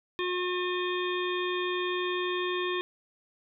harmonic tone with a mistuned harmonic, 360.4 Hz, F#4, 45 cents flat, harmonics 1 / 3 / 5 / 7 / 9 / 10, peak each -30 / -35 / -37 / -38 / -40 / -40 dBFS, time 0.19-2.81 s, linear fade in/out 0 ms, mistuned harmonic 7, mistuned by -33 cents, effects none

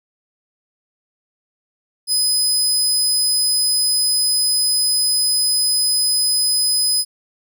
25% pulse tone, 5020 Hz, D#8, 15 cents sharp, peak -10 dBFS, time 2.07-7.05 s, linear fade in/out 50 ms, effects none

